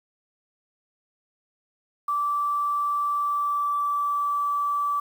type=tone with pitch glide; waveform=sine; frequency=1164 to 1157.3 Hz; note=D6 to D6; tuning=-16 to -26 cents; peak=-22 dBFS; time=2.08-5 s; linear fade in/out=5 ms; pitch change=-10 cents; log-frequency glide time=3.12-4.37 s; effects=8-bit